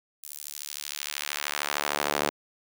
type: tone with high-pass filter sweep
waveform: sawtooth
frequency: 73.1 Hz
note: D2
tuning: 7 cents flat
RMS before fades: -32 dBFS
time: 0.23-2.3 s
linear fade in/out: 5 ms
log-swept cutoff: 10000 to 440 Hz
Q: 0.75
effects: none